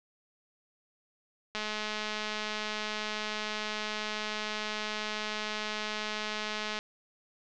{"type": "click train", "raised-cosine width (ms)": 0.2, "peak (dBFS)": -17, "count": 1117, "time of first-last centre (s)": [1.55, 6.789], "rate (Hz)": 213, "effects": ["low-pass 5000 Hz 12 dB/octave"]}